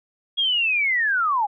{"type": "linear sweep", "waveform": "sine", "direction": "down", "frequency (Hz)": [3322, 784], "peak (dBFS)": -18, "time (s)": [0.37, 1.47], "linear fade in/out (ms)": 20, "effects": []}